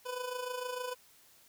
25% pulse tone with amplitude modulation, 499.6 Hz, B4, 20 cents sharp, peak -30 dBFS, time 0.05-0.95 s, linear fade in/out 20 ms, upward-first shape sine, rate 26.6 Hz, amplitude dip 60%, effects white hiss -62 dBFS RMS until 1.48 s

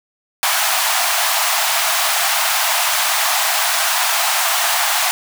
pink high-pass noise, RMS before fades -17 dBFS, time 0.43-5.11 s, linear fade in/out 0 ms, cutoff 650 Hz, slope 96 dB/octave, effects none

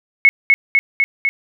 sine tone with echo, 2195 Hz, C#7, 18 cents flat, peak -5 dBFS, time 0.25-0.29 s, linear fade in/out 0 ms, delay 250 ms, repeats 4, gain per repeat -2 dB, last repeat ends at 1.29 s, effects none

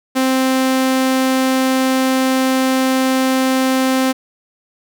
sawtooth tone, 261.6 Hz, C4, in tune, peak -9 dBFS, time 0.15-4.13 s, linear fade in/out 20 ms, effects none

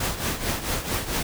pink noise with tremolo, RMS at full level -24 dBFS, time 0-1.23 s, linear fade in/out 5 ms, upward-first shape triangle, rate 4.5 Hz, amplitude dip 75%, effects none

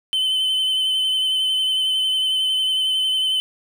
triangle tone with vibrato, 3057 Hz, G7, 44 cents flat, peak -16 dBFS, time 0.13-3.4 s, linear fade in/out 0 ms, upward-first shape triangle, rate 11 Hz, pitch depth 26 cents each way, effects none

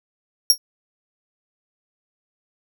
sawtooth tone with exponential decay, 5580 Hz, F8, 2 cents flat, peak -4 dBFS, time 0.5-0.58 s, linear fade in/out 1 ms, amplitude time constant 16 ms, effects none

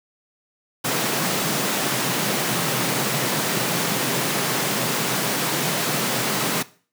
pink high-pass noise, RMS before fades -23 dBFS, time 0.84-6.63 s, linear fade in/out 10 ms, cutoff 120 Hz, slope 96 dB/octave, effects noise-tail reverb RT60 0.4 s tail -18 dB re dry

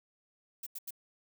violet noise bursts, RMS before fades -41 dBFS, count 3, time 0.63-0.907 s, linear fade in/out 5 ms, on 35 ms, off 86 ms, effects none

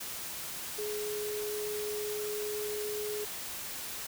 sine tone in noise, 420 Hz, G#4, 19 cents sharp, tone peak -34 dBFS, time 0.78-3.25 s, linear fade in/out 10 ms, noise white, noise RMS -40 dBFS, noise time 0-4.07 s, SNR +3 dB, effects none

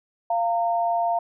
sine tone pair together, 692.5 / 917 Hz, F5 / A#5, -15 / -29 cents, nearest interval perfect fourth, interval 486 cents, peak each -21 / -26 dBFS, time 0.3-1.19 s, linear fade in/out 5 ms, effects none

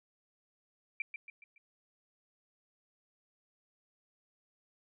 sine tone with echo, 2349 Hz, D7, in tune, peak -32 dBFS, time 1-1.02 s, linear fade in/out 2 ms, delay 140 ms, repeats 4, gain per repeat -7 dB, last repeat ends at 1.58 s, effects none

